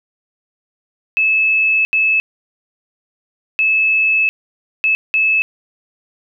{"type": "tone bursts at uneven times", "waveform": "sine", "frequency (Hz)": 2604, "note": "E7", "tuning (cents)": -22, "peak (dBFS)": -11, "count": 5, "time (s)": [[1.17, 1.85], [1.93, 2.2], [3.59, 4.29], [4.84, 4.95], [5.14, 5.42]], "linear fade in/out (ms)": 0, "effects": []}